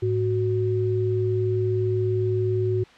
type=tone pair together; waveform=sine; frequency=107.43 / 370 Hz; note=A2 / F#4; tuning=-41 / 0 cents; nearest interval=octave + major sixth; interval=2141 cents; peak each=-23 / -23 dBFS; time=0.02-2.84 s; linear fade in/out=10 ms; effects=white hiss -50 dBFS RMS until 2.97 s + low-pass 3000 Hz 12 dB/octave